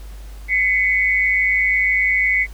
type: tone pair together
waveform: sine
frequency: 2022 / 2216 Hz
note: B6 / C#7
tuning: +40 / -1 cents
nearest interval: major second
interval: 159 cents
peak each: -17 dBFS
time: 0.48-2.47 s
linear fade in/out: 50 ms
effects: added 50 Hz sine -32 dBFS peak until 2.53 s + pink hiss -47 dBFS RMS until 2.53 s